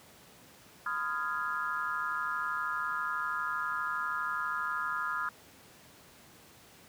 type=chord; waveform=sine; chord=F half-diminished seventh; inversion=second; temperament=equal with one note detuned; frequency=1012 / 1244.5 / 1396.9 / 1661.2 Hz; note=Cb6 / Eb6 / F6 / Ab6; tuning=+42 / 0 / 0 / 0 cents; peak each=-39 / -35 / -35 / -39 dBFS; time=0.86-5.29 s; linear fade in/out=2 ms; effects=pink hiss -56 dBFS RMS until 6.88 s + high-pass 100 Hz 12 dB/octave